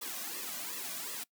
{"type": "noise with flanger", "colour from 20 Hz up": "white", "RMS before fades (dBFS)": -40, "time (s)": [0.01, 1.24], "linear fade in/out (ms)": 10, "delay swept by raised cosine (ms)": [1.3, 2.3], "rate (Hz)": 2.7, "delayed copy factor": -0.9, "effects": ["noise-tail reverb RT60 0.1 s tail -22 dB re dry", "high-pass 200 Hz 12 dB/octave"]}